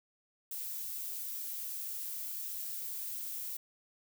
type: noise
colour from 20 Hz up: violet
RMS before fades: -40 dBFS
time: 0.51-3.57 s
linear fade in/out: 5 ms
effects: none